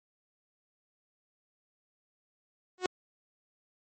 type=tone with exponential growth; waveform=sawtooth; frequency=366.8 Hz; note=F#4; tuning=15 cents flat; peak=-20 dBFS; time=2.78-2.86 s; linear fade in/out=1 ms; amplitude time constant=17 ms; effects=MP3 32 kbps